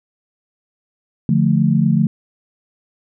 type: chord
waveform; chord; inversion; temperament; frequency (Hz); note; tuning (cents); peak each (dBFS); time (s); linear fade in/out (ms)
sine; D minor; none; equal; 146.83 / 174.61 / 220; D3 / F3 / A3; 0 / 0 / 0; -16; 1.29-2.07; 2
effects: none